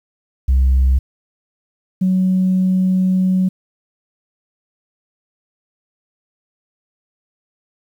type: tone pair in turn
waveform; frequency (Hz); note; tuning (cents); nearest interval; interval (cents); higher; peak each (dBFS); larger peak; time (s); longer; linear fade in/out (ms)
sine; 65.41 / 186.08; C2 / F#3; 0 / +10; octave + tritone; 1810; second; -8 / -11; first; 0.48-0.99 / 2.01-3.49; second; 10
effects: tanh soft clip ceiling -8 dBFS + 8-bit